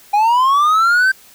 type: linear sweep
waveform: triangle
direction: up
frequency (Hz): 804 to 1568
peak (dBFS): -8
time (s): 0.13-1.12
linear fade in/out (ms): 10
effects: white hiss -45 dBFS RMS until 1.34 s